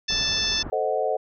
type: harmonic tone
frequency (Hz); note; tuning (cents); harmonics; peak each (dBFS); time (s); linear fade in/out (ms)
880; A5; 0; 2 / 3 / 4 / 5 / 6 / 7; -33 / -33 / -27 / -33 / -25 / -31; 0.08-0.63; 10
type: low-pass noise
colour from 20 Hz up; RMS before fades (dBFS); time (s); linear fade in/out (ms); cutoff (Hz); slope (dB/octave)
pink; -36; 0.1-0.7; 0; 1400; 24
type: click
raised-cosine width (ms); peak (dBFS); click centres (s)
3; -21; 0.666
type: chord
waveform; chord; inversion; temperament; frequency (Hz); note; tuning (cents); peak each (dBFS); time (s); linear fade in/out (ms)
sine; A diminished seventh; none; equal; 440 / 523.3 / 622.3 / 740; A4 / C5 / Eb5 / Gb5; 0 / 0 / 0 / 0; -27; 0.72-1.17; 10
effects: none